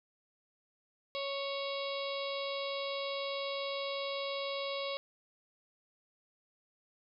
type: harmonic tone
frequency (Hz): 554.4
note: C#5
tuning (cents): 0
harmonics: 1 / 2 / 4 / 5 / 6 / 7 / 8 / 9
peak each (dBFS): -37 / -43 / -45 / -47 / -46 / -44 / -49 / -51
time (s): 1.15-4.97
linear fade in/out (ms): 0
effects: none